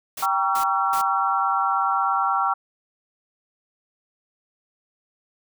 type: noise bursts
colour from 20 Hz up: white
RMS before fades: -33 dBFS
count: 3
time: 0.17-1.017 s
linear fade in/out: 5 ms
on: 89 ms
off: 290 ms
type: chord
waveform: sine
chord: G diminished seventh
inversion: none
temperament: just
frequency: 784 / 940.8 / 1128.9 / 1354.7 Hz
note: G5 / Bb5 / Db6 / Fb6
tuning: 0 / +16 / +31 / +47 cents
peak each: -24 / -27 / -25 / -23 dBFS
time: 0.22-2.54 s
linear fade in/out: 10 ms
effects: none